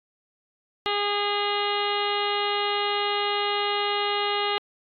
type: harmonic tone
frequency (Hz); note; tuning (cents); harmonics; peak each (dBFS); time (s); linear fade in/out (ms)
409.5; G#4; -24; 1 / 2 / 3 / 4 / 5 / 6 / 7 / 8 / 9 / 10; -29 / -29 / -30 / -38 / -33 / -40 / -31 / -35 / -35 / -38; 0.86-4.58; 0
effects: AAC 64 kbps